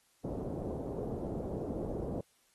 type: low-pass noise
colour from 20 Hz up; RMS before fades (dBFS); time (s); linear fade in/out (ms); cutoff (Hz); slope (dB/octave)
white; -38; 0.24-2.21; 5; 530; 24
effects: white hiss -70 dBFS RMS until 2.54 s + AAC 32 kbps